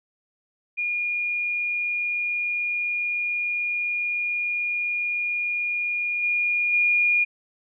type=tone with level steps; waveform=sine; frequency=2429 Hz; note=D#7; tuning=42 cents flat; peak=-23 / -20 / -17 dBFS; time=0.77-7.25 s; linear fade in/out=20 ms; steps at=6.22 / 6.72 s; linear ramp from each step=20 ms; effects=none